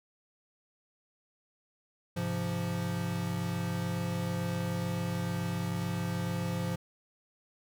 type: chord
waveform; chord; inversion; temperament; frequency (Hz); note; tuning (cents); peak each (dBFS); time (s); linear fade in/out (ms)
square; F minor; first; equal with one note detuned; 103.83 / 130.81 / 172.91; Ab2 / C3 / F3; 0 / 0 / -17; -37 / -39 / -34; 2.16-6.76; 10
effects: none